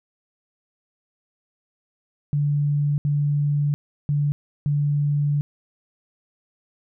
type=tone bursts at uneven times; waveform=sine; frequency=145.4 Hz; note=D3; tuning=17 cents flat; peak=-18 dBFS; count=4; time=2.33-2.98 / 3.05-3.74 / 4.09-4.32 / 4.66-5.41 s; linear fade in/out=0 ms; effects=none